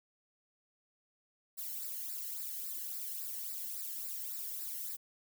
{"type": "noise with flanger", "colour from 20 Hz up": "violet", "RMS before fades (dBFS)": -41, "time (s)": [1.57, 4.97], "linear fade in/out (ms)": 20, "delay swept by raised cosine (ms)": [0.31, 0.86], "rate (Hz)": 3.6, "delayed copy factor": -0.7, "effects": []}